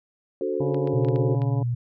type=chord; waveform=sine; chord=D dominant seventh; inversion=none; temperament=equal; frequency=293.7 / 370 / 440 / 523.3 Hz; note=D4 / F#4 / A4 / C5; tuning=0 / 0 / 0 / 0 cents; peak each=-33 / -27 / -28 / -31 dBFS; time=0.41-1.35 s; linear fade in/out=2 ms
type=harmonic tone; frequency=140.3 Hz; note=C#3; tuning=21 cents sharp; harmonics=1 / 2 / 3 / 4 / 5 / 6 / 7; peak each=-26 / -32 / -36 / -38 / -40 / -42 / -43 dBFS; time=0.6-1.63 s; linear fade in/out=5 ms
type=clicks; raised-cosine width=0.3 ms; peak=-26 dBFS; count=6; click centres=0.745 / 0.874 / 1.048 / 1.086 / 1.16 / 1.419 s
type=tone with pitch glide; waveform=sine; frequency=123.47 to 120.23 Hz; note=B2 to B2; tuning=0 to -46 cents; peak=-22 dBFS; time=0.93-1.75 s; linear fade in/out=10 ms; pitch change=-46 cents; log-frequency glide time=1.15-1.56 s
effects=none